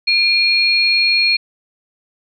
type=tone pair together; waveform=sine; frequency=2403 / 4282 Hz; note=D7 / C8; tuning=+39 / +39 cents; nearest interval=minor seventh; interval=1000 cents; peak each=-14 dBFS; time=0.07-1.37 s; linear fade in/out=10 ms; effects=none